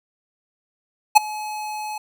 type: tone with ADSR envelope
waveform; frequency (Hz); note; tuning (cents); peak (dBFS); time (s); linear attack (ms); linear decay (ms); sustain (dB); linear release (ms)
square; 851; G#5; +42; -5; 1.15-1.98; 19; 13; -23; 4
effects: none